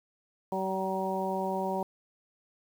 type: harmonic tone with a mistuned harmonic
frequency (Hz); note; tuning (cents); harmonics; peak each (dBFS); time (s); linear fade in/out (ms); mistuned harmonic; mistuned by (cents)
190.6; G3; -48; 1 / 2 / 3 / 4 / 5; -35 / -35 / -35 / -35 / -35; 0.52-1.83; 2; 5; -18
effects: 9-bit